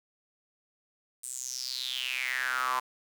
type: tone with high-pass filter sweep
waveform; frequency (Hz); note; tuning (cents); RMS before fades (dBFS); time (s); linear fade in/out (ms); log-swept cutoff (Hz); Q
sawtooth; 128.1; C3; -36; -33; 1.23-2.8; 10; 8800 to 1000; 7
effects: 9-bit